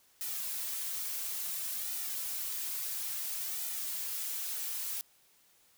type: noise with flanger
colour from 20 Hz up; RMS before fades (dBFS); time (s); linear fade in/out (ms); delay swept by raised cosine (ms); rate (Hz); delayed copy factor
blue; -37; 0.21-5.01; 0; 1.8 to 5.1; 0.58; -0.6
effects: white hiss -66 dBFS RMS until 5.77 s